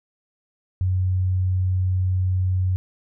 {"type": "tone", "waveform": "sine", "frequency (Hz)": 92.5, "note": "F#2", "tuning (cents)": 0, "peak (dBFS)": -18, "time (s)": [0.81, 2.76], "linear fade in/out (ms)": 0, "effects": []}